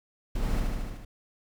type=noise with echo; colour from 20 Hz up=brown; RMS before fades=-30 dBFS; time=0.35-0.6 s; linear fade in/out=5 ms; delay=75 ms; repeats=6; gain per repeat=-2 dB; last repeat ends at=1.05 s; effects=none